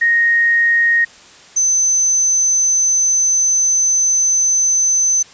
sine tone pair in turn, 1864.7 / 6129 Hz, A#6 / G8, 0 / -40 cents, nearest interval octave + major sixth, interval 2060 cents, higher second, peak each -10 / -11 dBFS, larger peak first, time 0.01-1.05 / 1.56-5.23 s, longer second, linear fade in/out 10 ms, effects white hiss -42 dBFS RMS until 5.33 s + resampled to 16000 Hz

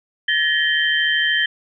sine tone cluster, 1726 / 1879 / 3124 Hz, A6 / A#6 / G7, -34 / +13 / -7 cents, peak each -20 dBFS, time 0.28-1.46 s, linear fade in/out 5 ms, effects none

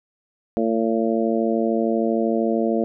harmonic tone, 113 Hz, A2, 47 cents sharp, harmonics 2 / 3 / 4 / 5 / 6, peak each -22 / -24 / -25 / -26 / -27 dBFS, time 0.57-2.84 s, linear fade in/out 0 ms, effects none

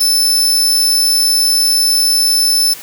sawtooth tone, 5274 Hz, E8, in tune, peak -7 dBFS, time 0-2.74 s, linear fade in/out 10 ms, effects white hiss -32 dBFS RMS until 2.82 s + high-pass 80 Hz 12 dB/octave

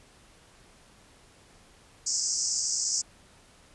pink band-pass noise, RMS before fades -29 dBFS, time 2.06-3.02 s, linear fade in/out 10 ms, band 5000 to 7900 Hz, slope 96 dB/octave, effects pink hiss -57 dBFS RMS until 3.74 s + resampled to 24000 Hz

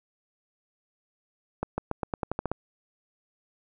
accelerating click train, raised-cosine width 1 ms, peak -14 dBFS, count 10, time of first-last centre 1.63-2.516 s, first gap 150 ms, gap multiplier 0.89, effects none

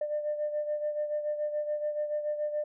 sine beating tone pair, 597 / 604 Hz, D5 / D5, +28 / +48 cents, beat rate 7 Hz, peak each -29 / -36 dBFS, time 0.01-2.64 s, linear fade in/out 5 ms, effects tanh soft clip ceiling -23 dBFS

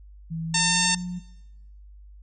sine tone with pitch glide, 163.1 to 178.89 Hz, E3 to F3, -18 to +42 cents, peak -28 dBFS, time 0.3-1.2 s, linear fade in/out 20 ms, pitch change +160 cents, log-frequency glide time 0.51-0.84 s
harmonic tone, 903 Hz, A5, 45 cents sharp, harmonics 1 / 2 / 3 / 4 / 5 / 6 / 7 / 8 / 9, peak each -29 / -29 / -29 / -29 / -29 / -29 / -29 / -29 / -29 dBFS, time 0.54-0.95 s, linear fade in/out 5 ms
effects noise-tail reverb RT60 1.0 s tail -22 dB re dry + added 50 Hz sine -44 dBFS peak until 2.22 s

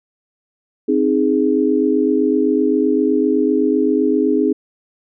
sine chord, Ab major, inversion first, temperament equal with one note detuned, 263.3 / 311.1 / 415.3 Hz, C4 / Eb4 / Ab4, +11 / 0 / 0 cents, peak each -17 dBFS, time 0.88-4.53 s, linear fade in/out 10 ms, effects none

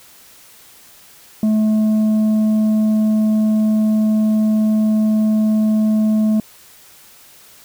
triangle tone with tanh clipping, 215.9 Hz, A3, 33 cents flat, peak -13 dBFS, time 1.43-6.4 s, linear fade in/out 2 ms, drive 9 dB, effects white hiss -45 dBFS RMS until 7.64 s

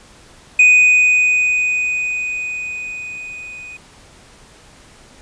triangle tone with level ramp, 2489 Hz, D#7, in tune, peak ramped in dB -4 to -30 dBFS, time 0.59-3.77 s, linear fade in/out 5 ms, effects pink hiss -45 dBFS RMS until 5.21 s + resampled to 22050 Hz

